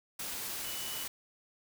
sine tone in noise, 2960 Hz, F#7, in tune, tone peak -44 dBFS, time 0.64-1.04 s, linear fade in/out 5 ms, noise white, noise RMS -39 dBFS, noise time 0.19-1.08 s, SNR -8 dB, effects none

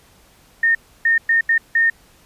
sine tone bursts at uneven times, 1830 Hz, A#6, 32 cents flat, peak -12 dBFS, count 5, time 0.63-0.75 / 1.05-1.18 / 1.29-1.41 / 1.49-1.58 / 1.75-1.9 s, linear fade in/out 5 ms, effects pink hiss -52 dBFS RMS until 2.25 s + resampled to 32000 Hz

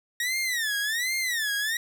sawtooth tone with vibrato, 1864.7 Hz, A#6, in tune, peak -22 dBFS, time 0.2-1.77 s, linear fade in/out 2 ms, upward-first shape sine, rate 1.3 Hz, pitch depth 220 cents each way, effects none

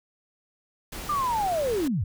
pink noise, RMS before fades -37 dBFS, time 0.92-1.88 s, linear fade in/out 5 ms
sine linear sweep, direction down, 1217 to 73.5 Hz, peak -23 dBFS, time 1.09-2.04 s, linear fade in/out 5 ms
effects none

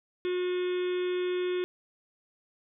harmonic tone with a mistuned harmonic, 361.4 Hz, F#4, 41 cents flat, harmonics 1 / 3 / 4 / 5 / 6 / 7 / 8 / 9 / 10, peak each -27 / -47 / -46 / -48 / -47 / -47 / -53 / -49 / -47 dBFS, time 0.25-1.64 s, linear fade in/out 0 ms, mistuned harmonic 10, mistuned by -55 cents, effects none

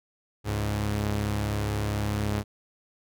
sawtooth tone pair together, 69.3 / 104.34 Hz, C#2 / G#2, 0 / +9 cents, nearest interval perfect fifth, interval 709 cents, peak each -28 / -23 dBFS, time 0.44-2.44 s, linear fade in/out 50 ms, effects none

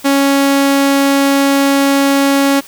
sawtooth tone, 277.2 Hz, C#4, in tune, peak -5 dBFS, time 0.04-2.61 s, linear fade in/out 20 ms, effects white hiss -37 dBFS RMS until 2.67 s

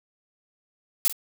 blue noise with echo, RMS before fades -20 dBFS, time 1.05-1.08 s, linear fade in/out 0 ms, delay 46 ms, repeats 1, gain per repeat -15 dB, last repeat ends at 1.126 s, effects none

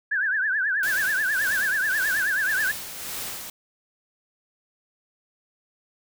sine tone with vibrato, 1622 Hz, G#6, 41 cents flat, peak -21 dBFS, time 0.11-2.72 s, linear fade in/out 10 ms, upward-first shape triangle, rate 9.3 Hz, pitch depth 180 cents each way
white noise with tremolo, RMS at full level -32 dBFS, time 0.83-3.5 s, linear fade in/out 2 ms, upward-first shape sine, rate 1.8 Hz, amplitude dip 45%
effects none

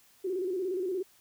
sine tone with vibrato, 370 Hz, F#4, in tune, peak -29 dBFS, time 0.24-1.03 s, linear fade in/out 10 ms, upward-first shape square, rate 17 Hz, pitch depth 71 cents each way, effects white hiss -62 dBFS RMS until 1.2 s

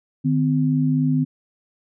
sine tone pair together, 152.5 / 256.5 Hz, D#3 / C4, -34 / -34 cents, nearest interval major sixth, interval 900 cents, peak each -19 dBFS, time 0.24-1.25 s, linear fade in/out 20 ms, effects none

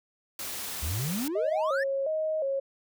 white noise, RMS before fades -36 dBFS, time 0.39-1.28 s, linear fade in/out 2 ms
triangle exponential sweep, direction up, 68.1 to 1864.7 Hz, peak -27 dBFS, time 0.82-1.84 s, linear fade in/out 10 ms
sine tone with vibrato, 585 Hz, D5, 7 cents flat, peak -26 dBFS, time 1.35-2.6 s, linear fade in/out 10 ms, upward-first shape square, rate 1.4 Hz, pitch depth 120 cents each way
effects none

